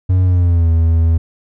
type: tone with pitch glide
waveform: triangle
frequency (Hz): 92.2 to 82.14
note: F#2 to E2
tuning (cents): -6 to -6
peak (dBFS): -7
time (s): 0.09-1.18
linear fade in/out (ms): 10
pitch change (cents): -200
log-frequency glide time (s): 0.24-0.69
effects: none